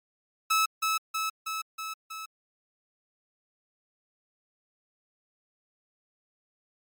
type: tone with echo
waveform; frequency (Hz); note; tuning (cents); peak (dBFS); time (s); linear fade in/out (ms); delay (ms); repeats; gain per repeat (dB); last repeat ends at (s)
sawtooth; 1300; E6; -24; -18; 0.5-0.66; 10; 320; 5; -3; 2.26
effects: MP3 96 kbps